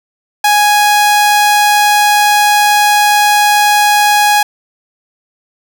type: tone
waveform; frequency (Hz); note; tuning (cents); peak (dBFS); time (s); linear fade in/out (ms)
sawtooth; 830.6; G#5; 0; -3; 0.44-4.43; 5
effects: none